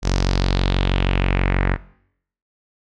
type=tone with low-pass filter sweep; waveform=sawtooth; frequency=46.25 Hz; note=F#1; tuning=in tune; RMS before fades=-18 dBFS; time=0.02-1.78 s; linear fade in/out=50 ms; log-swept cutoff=6000 to 1800 Hz; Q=3.1; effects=noise-tail reverb RT60 0.7 s tail -20 dB re dry